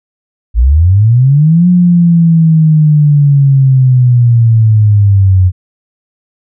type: linear two-way sweep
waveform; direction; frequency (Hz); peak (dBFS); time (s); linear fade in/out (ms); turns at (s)
sine; up then down; 51.91 to 180 to 90.2; -3; 0.54-5.52; 50; 1.68
effects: none